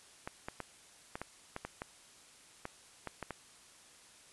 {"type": "clicks", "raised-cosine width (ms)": 0.5, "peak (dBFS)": -24, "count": 12, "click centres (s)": [0.275, 0.485, 0.603, 1.155, 1.216, 1.564, 1.65, 1.819, 2.654, 3.073, 3.227, 3.307], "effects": ["white hiss -59 dBFS RMS until 4.32 s", "resampled to 24000 Hz"]}